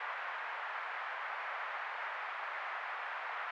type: band-pass noise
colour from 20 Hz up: white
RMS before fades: -41 dBFS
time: 0-3.51 s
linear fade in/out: 5 ms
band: 720 to 1900 Hz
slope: 24 dB/octave
effects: none